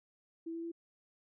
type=tone with pitch steps; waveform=sine; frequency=329.6 / 332.7 / 335.7 Hz; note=E4 / E4 / E4; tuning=0 / +16 / +32 cents; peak=-38 dBFS; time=0.46-0.718 s; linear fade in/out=10 ms; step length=86 ms; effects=none